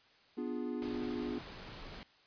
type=chord; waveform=triangle; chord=B diminished seventh; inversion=none; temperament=equal; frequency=246.9 / 293.7 / 349.2 / 415.3 Hz; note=B3 / D4 / F4 / Ab4; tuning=0 / 0 / 0 / 0 cents; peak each=-37 / -40 / -40 / -42 dBFS; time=0.37-1.39 s; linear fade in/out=10 ms
type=noise; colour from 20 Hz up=pink; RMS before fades=-48 dBFS; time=0.82-2.03 s; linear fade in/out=0 ms
effects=white hiss -65 dBFS RMS until 2.26 s + resampled to 11025 Hz